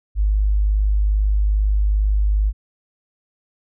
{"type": "tone", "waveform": "sine", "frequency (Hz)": 51.2, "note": "G#1", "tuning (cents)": -24, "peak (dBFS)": -14, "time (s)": [0.15, 2.53], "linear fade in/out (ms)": 50, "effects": []}